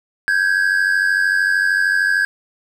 triangle tone pair together, 1568 / 1661.2 Hz, G6 / G#6, 0 / 0 cents, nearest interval minor second, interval 100 cents, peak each -15 dBFS, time 0.28-2.25 s, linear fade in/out 0 ms, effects none

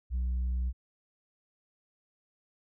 sine tone, 62 Hz, B1, 7 cents sharp, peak -25 dBFS, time 0.1-0.73 s, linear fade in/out 50 ms, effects tanh soft clip ceiling -27 dBFS

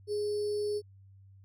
sine tone with sample-and-hold, 415.3 Hz, G#4, in tune, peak -29 dBFS, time 0.07-0.82 s, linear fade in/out 50 ms, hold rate 4900 Hz, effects added 97 Hz sine -53 dBFS peak until 1.44 s + low-pass 11000 Hz 12 dB/octave

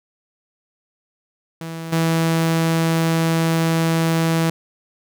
sawtooth tone with level steps, 163.8 Hz, E3, 11 cents flat, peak -24 / -12 dBFS, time 1.61-4.5 s, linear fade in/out 2 ms, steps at 1.92 s, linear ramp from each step 10 ms, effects none

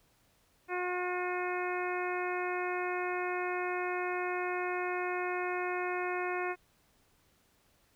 harmonic tone, 360 Hz, F#4, 47 cents flat, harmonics 1 / 2 / 3 / 4 / 5 / 6 / 7, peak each -35 / -38 / -40 / -41 / -42 / -43 / -43 dBFS, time 0.68-6.56 s, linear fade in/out 50 ms, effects pink hiss -69 dBFS RMS until 7.95 s

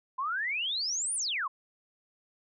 sine exponential two-way sweep, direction up then down, 1000 to 9956 to 1000 Hz, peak -29 dBFS, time 0.18-1.48 s, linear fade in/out 10 ms, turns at 1.15 s, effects none

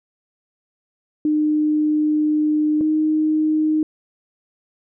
sine tone pair in turn, 303.8 / 309.6 Hz, D#4 / D#4, -41 / -9 cents, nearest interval unison, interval 32 cents, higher second, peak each -15 dBFS, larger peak neither, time 1.25-2.81 / 2.81-3.83 s, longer first, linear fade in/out 2 ms, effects none

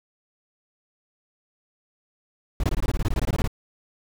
brown noise bursts, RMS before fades -22 dBFS, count 16, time 2.6-3.476 s, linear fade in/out 2 ms, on 36 ms, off 20 ms, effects none

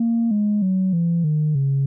sine tone with pitch steps, 231.2 / 208.4 / 187.79 / 169.25 / 152.54 / 137.47 Hz, A#3 / G#3 / F#3 / E3 / D#3 / C#3, -14 / +6 / +26 / +46 / -34 / -14 cents, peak -15 dBFS, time 0-1.86 s, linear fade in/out 5 ms, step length 310 ms, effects tanh soft clip ceiling -13 dBFS

